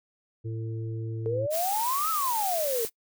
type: harmonic tone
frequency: 112.2 Hz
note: A2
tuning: 34 cents sharp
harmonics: 1 / 3 / 4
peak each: -31 / -40 / -43 dBFS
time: 0.44-1.47 s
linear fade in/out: 20 ms
type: exponential two-way sweep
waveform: sine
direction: up then down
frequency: 440 to 1326 to 440 Hz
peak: -26 dBFS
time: 1.26-2.85 s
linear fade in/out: 0 ms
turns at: 2.1 s
type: noise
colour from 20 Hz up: blue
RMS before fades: -32 dBFS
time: 1.5-2.9 s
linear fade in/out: 50 ms
effects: noise-tail reverb RT60 0.1 s tail -23 dB re dry